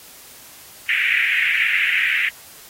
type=band-pass noise; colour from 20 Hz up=white; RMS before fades=-19 dBFS; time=0.89-2.29 s; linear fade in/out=2 ms; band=1800 to 2500 Hz; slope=48 dB/octave; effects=white hiss -43 dBFS RMS until 2.69 s + AAC 48 kbps